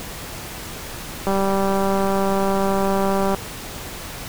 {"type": "click train", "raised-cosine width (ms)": 1, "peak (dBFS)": -8, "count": 406, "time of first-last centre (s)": [1.27, 3.347], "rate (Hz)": 195, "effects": ["pink hiss -33 dBFS RMS until 4.28 s"]}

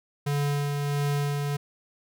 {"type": "tone with tremolo", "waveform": "square", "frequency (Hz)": 143.8, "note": "D3", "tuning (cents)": -36, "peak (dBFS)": -24, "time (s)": [0.26, 1.57], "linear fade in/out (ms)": 10, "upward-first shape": "sine", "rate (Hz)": 1.5, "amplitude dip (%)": 30, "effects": []}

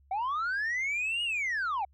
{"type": "linear two-way sweep", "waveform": "sine", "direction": "up then down", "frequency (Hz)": [734, 2901, 734], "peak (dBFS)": -26, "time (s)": [0.11, 1.85], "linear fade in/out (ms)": 5, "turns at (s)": 1.23, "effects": ["tanh soft clip ceiling -27 dBFS", "added 69 Hz sine -59 dBFS peak until 1.93 s"]}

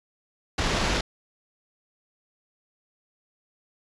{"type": "noise with sample-and-hold", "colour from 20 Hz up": "pink", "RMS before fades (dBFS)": -25, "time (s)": [0.58, 1.01], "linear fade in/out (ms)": 5, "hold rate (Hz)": 8820, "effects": ["resampled to 22050 Hz"]}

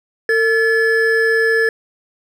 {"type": "tone pair together", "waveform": "triangle", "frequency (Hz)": [451.9, 1722], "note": ["A4", "A6"], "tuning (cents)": [46, -38], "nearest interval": "octave + major seventh", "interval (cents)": 2316, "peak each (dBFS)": -13, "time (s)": [0.29, 1.69], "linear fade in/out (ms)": 2, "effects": []}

